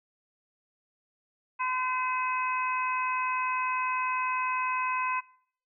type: harmonic tone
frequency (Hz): 510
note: C5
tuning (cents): -44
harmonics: 2 / 3 / 4 / 5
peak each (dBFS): -28 / -38 / -39 / -34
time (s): 1.59-5.21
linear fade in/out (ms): 20
effects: noise-tail reverb RT60 0.6 s tail -23 dB re dry